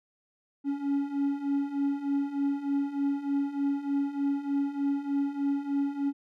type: beating tone pair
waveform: triangle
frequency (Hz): 278.6 / 281.9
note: C#4 / C#4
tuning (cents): +9 / +29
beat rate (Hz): 3.3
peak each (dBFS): -30 / -26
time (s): 0.64-6.13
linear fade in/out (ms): 50
effects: none